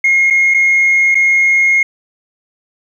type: tone with dropouts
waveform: sine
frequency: 2148 Hz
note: C7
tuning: 45 cents sharp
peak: -6 dBFS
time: 0.04-1.83 s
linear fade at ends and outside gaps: 5 ms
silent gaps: 0.302-0.306 / 0.54-0.544 / 1.146-1.152 s
effects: tanh soft clip ceiling -5 dBFS + 8-bit